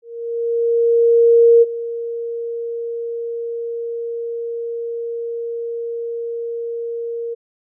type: tone with ADSR envelope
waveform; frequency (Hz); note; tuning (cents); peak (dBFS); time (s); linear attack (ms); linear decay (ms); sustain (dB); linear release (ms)
sine; 466.2; A#4; 0; -6; 0.02-7.35; 1600; 28; -16; 19
effects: none